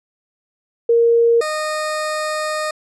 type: tone pair in turn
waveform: sine / 20% pulse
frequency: 466.2 / 615.5 Hz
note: A#4 / D#5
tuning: 0 / -19 cents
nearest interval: perfect fourth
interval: 481 cents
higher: second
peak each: -10 / -15 dBFS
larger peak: first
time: 0.89-1.41 / 1.41-2.71 s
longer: second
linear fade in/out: 5 ms
effects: resampled to 24000 Hz